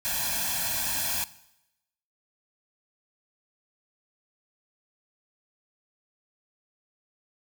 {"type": "noise with comb filter", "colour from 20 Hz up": "white", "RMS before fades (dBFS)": -29, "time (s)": [0.05, 1.24], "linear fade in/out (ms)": 0, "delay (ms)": 1.2, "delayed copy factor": 1, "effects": ["noise-tail reverb RT60 0.9 s tail -17 dB re dry"]}